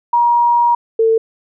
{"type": "tone pair in turn", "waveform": "sine", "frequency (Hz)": [951, 448.8], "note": ["A#5", "A4"], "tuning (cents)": [34, 34], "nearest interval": "octave + minor second", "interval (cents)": 1300, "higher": "first", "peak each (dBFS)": -9, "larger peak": "neither", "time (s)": [[0.13, 0.75], [0.99, 1.18]], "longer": "first", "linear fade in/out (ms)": 5, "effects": []}